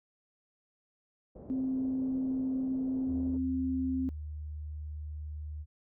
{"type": "low-pass noise", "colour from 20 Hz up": "white", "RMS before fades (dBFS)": -48, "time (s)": [1.35, 3.38], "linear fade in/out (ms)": 10, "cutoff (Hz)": 530, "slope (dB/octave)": 24}
{"type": "tone", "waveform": "sine", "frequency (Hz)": 261.6, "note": "C4", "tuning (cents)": 0, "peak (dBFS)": -29, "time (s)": [1.5, 4.09], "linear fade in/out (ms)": 0}
{"type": "tone with pitch glide", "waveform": "sine", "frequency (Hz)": [77.78, 75.61], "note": ["D#2", "D#2"], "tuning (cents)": [0, -49], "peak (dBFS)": -37, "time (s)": [3.06, 5.66], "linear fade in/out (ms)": 50, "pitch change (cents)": -49, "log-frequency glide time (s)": [3.33, 3.9]}
{"effects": []}